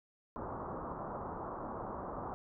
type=low-pass noise; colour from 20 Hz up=white; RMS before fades=-42 dBFS; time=0.36-2.34 s; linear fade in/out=0 ms; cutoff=1200 Hz; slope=48 dB/octave; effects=none